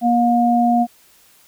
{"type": "tone pair together", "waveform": "sine", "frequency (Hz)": [238.3, 714], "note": ["A#3", "F5"], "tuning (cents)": [38, 38], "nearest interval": "octave + perfect fifth", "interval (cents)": 1900, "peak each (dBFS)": -15, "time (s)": [0.01, 0.87], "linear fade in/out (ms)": 50, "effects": ["white hiss -52 dBFS RMS until 1.47 s"]}